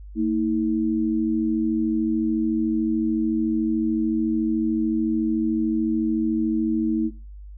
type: tone pair together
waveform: sine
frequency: 225.6 / 319.3 Hz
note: A3 / D#4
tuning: +44 / +45 cents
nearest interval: tritone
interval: 601 cents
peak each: -22 dBFS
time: 0.15-7.11 s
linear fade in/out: 50 ms
effects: noise-tail reverb RT60 0.4 s tail -21 dB re dry + added 50 Hz sine -37 dBFS peak until 7.57 s